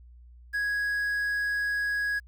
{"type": "tone with quantisation", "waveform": "triangle", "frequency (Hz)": 1661.2, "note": "G#6", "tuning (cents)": 0, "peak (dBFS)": -24, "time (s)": [0.53, 2.2], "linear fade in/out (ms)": 20, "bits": 9, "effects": ["added 60 Hz sine -48 dBFS peak until 2.27 s"]}